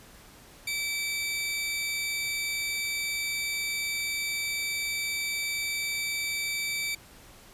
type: tone pair together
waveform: sawtooth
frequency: 2308 / 3669 Hz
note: D7 / A#7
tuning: -31 / -28 cents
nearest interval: minor sixth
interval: 803 cents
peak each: -26 / -35 dBFS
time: 0.67-6.95 s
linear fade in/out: 5 ms
effects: pink hiss -52 dBFS RMS until 7.53 s + resampled to 32000 Hz